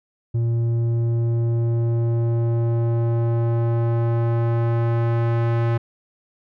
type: tone with low-pass filter sweep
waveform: square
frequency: 116.54 Hz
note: A#2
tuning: in tune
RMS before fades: -20 dBFS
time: 0.34-5.78 s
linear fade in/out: 10 ms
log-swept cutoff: 250 to 1900 Hz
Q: 0.72
effects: none